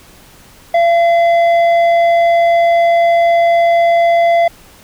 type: tone with tanh clipping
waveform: triangle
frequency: 681 Hz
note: F5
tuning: 44 cents flat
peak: -9 dBFS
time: 0.74-4.48 s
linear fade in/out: 5 ms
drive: 12 dB
effects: pink hiss -42 dBFS RMS until 4.83 s